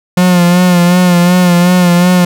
45% pulse tone with vibrato, 177.6 Hz, F3, 29 cents sharp, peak -5 dBFS, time 0.17-2.25 s, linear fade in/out 5 ms, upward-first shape sine, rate 2.7 Hz, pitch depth 40 cents each way, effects none

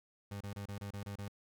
30% pulse tone bursts, 100.8 Hz, G2, 49 cents sharp, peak -38 dBFS, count 8, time 0.31-1.282 s, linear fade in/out 5 ms, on 97 ms, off 28 ms, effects none

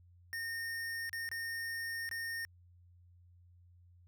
square tone with dropouts, 1834 Hz, A#6, 29 cents flat, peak -38 dBFS, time 0.33-2.45 s, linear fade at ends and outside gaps 0 ms, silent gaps 1.094-1.13 / 1.29-1.315 / 2.091-2.113 s, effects added 88 Hz sine -59 dBFS peak until 4.07 s

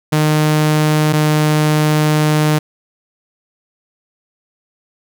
sawtooth tone pair in turn, 153.1 / 152.55 Hz, D#3 / D#3, -28 / -34 cents, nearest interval unison, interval 6 cents, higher first, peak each -7 dBFS, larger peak neither, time 0.12-1.13 / 1.13-2.59 s, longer second, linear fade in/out 10 ms, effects none

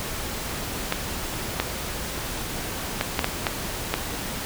clicks, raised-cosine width 0.3 ms, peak -5 dBFS, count 7, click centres 0.924 / 1.6 / 3.011 / 3.192 / 3.244 / 3.468 / 3.94 s, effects pink hiss -31 dBFS RMS until 4.45 s

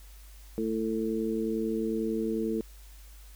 harmonic tone, 111.1 Hz, A2, 17 cents sharp, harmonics 2 / 3 / 4, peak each -31 / -32 / -32 dBFS, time 0.58-2.61 s, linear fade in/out 0 ms, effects added 50 Hz sine -47 dBFS peak until 3.35 s + white hiss -57 dBFS RMS until 3.35 s

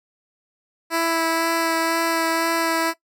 10% pulse tone with vibrato, 329.6 Hz, E4, in tune, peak -11 dBFS, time 0.9-2.94 s, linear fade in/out 50 ms, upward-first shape sine, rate 2 Hz, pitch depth 11 cents each way, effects noise-tail reverb RT60 0.1 s tail -18 dB re dry

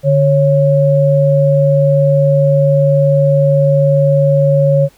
sine tone pair together, 146.5 / 550.9 Hz, D3 / C#5, -4 / -11 cents, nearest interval octave + major seventh, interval 2293 cents, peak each -10 dBFS, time 0.03-4.89 s, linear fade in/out 50 ms, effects pink hiss -49 dBFS RMS until 4.97 s

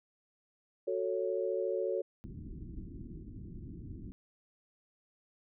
sine chord, F# minor, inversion none, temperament just, 370 / 444 / 555 Hz, F#4 / A4 / C#5, 0 / +16 / +2 cents, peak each -35 dBFS, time 0.87-2.02 s, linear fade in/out 10 ms
pink low-pass noise, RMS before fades -45 dBFS, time 2.24-4.12 s, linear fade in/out 0 ms, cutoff 340 Hz, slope 48 dB/octave
effects none

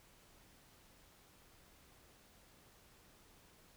silence, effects pink hiss -65 dBFS RMS until 3.76 s

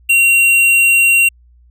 sine tone with tanh clipping, 2750 Hz, F7, 27 cents flat, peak -9 dBFS, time 0.09-1.29 s, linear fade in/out 10 ms, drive 15 dB, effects added 60 Hz sine -44 dBFS peak until 1.7 s

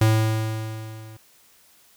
square tone with level ramp, 110 Hz, A2, in tune, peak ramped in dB -14 to -41 dBFS, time 0.01-1.17 s, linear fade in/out 5 ms, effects white hiss -56 dBFS RMS until 1.96 s

